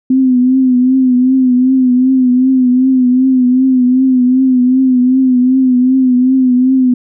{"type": "tone with vibrato", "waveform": "sine", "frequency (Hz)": 255.8, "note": "C4", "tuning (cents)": -39, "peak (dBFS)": -6, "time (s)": [0.1, 6.94], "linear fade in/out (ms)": 5, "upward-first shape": "triangle", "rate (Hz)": 2.6, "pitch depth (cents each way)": 67, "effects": []}